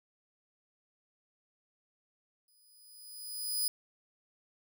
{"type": "tone with exponential growth", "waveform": "10% pulse", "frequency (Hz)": 4978, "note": "D#8", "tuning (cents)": 0, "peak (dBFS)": -21, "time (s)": [2.48, 3.68], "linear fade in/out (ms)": 2, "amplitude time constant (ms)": 260, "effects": []}